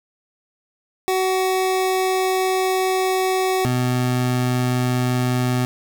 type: tone pair in turn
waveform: 25% pulse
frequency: 375.2 / 125.21 Hz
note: F#4 / B2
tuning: +24 / +24 cents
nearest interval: octave + perfect fifth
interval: 1900 cents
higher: first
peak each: -14 dBFS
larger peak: neither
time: 1.08-3.65 / 3.65-5.65 s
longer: first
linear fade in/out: 0 ms
effects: 7-bit